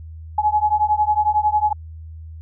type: beating tone pair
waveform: sine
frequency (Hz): 840 / 851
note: G#5 / G#5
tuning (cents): +19 / +42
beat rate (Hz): 11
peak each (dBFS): -18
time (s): 0.38-1.73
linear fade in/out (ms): 5
effects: added 80 Hz sine -33 dBFS peak until 2.41 s